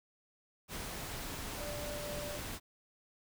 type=tone in noise; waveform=sine; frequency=588 Hz; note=D5; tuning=2 cents sharp; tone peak=-42 dBFS; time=1.56-2.41 s; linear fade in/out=50 ms; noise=pink; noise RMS=-42 dBFS; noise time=0.68-2.6 s; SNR=-3 dB; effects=none